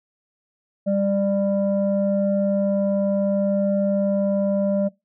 sine tone pair together, 198.4 / 594.5 Hz, G3 / D5, +21 / +21 cents, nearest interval octave + perfect fifth, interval 1900 cents, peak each -20 dBFS, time 0.86-4.89 s, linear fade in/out 20 ms, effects noise-tail reverb RT60 0.2 s tail -21 dB re dry + tanh soft clip ceiling -12 dBFS

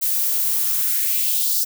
violet noise with high-pass filter sweep, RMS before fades -20 dBFS, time 0.01-1.65 s, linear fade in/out 20 ms, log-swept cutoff 340 to 5200 Hz, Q 2.6, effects none

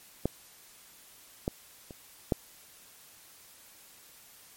clicks, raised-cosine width 2 ms, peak -13 / -15 / -30 / -11 dBFS, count 4, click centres 0.256 / 1.479 / 1.908 / 2.322 s, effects white hiss -55 dBFS RMS until 4.56 s + MP3 64 kbps

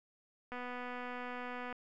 click train, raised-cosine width 0.5 ms, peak -29 dBFS, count 299, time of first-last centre 0.52-1.726 s, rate 247 Hz, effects none

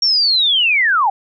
sine linear sweep, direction down, 5588 to 745 Hz, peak -11 dBFS, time 0.02-1.1 s, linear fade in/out 5 ms, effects none

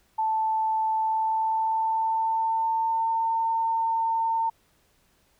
sine tone with pitch glide, 880 to 905.3 Hz, A5 to A5, 0 to +49 cents, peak -22 dBFS, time 0.18-4.5 s, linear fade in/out 10 ms, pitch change +49 cents, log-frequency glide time 0.95-3.26 s, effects pink hiss -65 dBFS RMS until 5.39 s

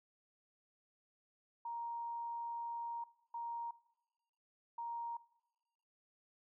sine tone bursts at uneven times, 936 Hz, A#5, 7 cents sharp, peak -40 dBFS, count 3, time 1.65-3.04 / 3.34-3.71 / 4.78-5.17 s, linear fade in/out 5 ms, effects noise-tail reverb RT60 1.0 s tail -19 dB re dry

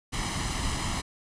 pink noise with comb filter, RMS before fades -30 dBFS, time 0.12-1.02 s, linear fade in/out 20 ms, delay 0.99 ms, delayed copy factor +0.6, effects resampled to 22050 Hz

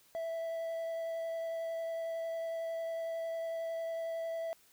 triangle tone with vibrato, 659.3 Hz, E5, in tune, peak -33 dBFS, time 0.15-4.53 s, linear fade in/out 0 ms, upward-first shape sine, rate 11 Hz, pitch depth 8 cents each way, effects white hiss -65 dBFS RMS until 4.72 s

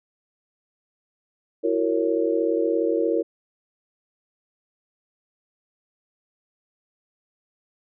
sine chord, F# dominant seventh, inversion third, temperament just, 333 / 370 / 462.5 / 555 Hz, E4 / F#4 / A#4 / C#5, +18 / 0 / -14 / +2 cents, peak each -24 / -28 / -23 / -27 dBFS, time 1.63-3.23 s, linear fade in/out 20 ms, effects none

